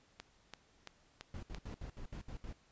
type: click train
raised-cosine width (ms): 0.2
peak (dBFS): -28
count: 5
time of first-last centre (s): 0.2-1.547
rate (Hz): 2.97
type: noise bursts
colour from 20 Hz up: brown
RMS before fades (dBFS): -45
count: 8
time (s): 1.34-2.528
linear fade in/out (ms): 2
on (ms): 89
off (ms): 68
effects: pink hiss -69 dBFS RMS until 2.71 s + resampled to 16000 Hz